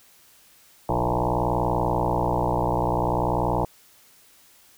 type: tone with frequency modulation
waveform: sine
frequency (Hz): 493.9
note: B4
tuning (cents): 0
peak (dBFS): -20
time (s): 0.89-3.65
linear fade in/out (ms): 2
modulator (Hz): 60.5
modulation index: 7.7
effects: white hiss -55 dBFS RMS until 4.77 s